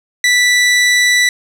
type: tone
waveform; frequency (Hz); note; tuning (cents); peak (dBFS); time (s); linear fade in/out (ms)
sawtooth; 1970; B6; -5; -5; 0.24-1.29; 2
effects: low-pass 9000 Hz 12 dB/octave + 7-bit